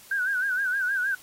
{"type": "tone with vibrato", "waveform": "sine", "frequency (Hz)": 1542, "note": "G6", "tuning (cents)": -29, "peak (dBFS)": -23, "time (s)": [0.11, 1.15], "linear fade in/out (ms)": 5, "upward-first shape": "sine", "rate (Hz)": 6.4, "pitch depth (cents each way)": 100, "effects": ["white hiss -50 dBFS RMS until 1.22 s", "AAC 48 kbps"]}